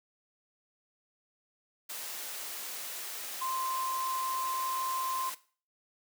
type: tone in noise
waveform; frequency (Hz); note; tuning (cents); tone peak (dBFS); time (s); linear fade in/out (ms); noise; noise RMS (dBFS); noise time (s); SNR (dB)
sine; 1043; C6; -6; -32; 3.41-5.3; 10; white; -40; 1.89-5.35; +5
effects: noise-tail reverb RT60 0.4 s tail -17 dB re dry + high-pass 400 Hz 12 dB/octave